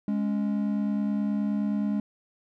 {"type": "tone pair together", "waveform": "triangle", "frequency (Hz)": [207.7, 277.2], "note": ["G#3", "C#4"], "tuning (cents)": [0, 0], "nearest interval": "perfect fourth", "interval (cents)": 500, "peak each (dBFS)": [-23, -30], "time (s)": [0.08, 2], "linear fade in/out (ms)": 2, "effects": []}